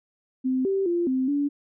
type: tone with pitch steps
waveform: sine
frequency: 258.7 / 388.9 / 345.7 / 260.1 / 286.5 Hz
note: C4 / G4 / F4 / C4 / D4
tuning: -19 / -14 / -18 / -10 / -43 cents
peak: -21 dBFS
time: 0.44-1.49 s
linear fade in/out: 20 ms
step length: 210 ms
effects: none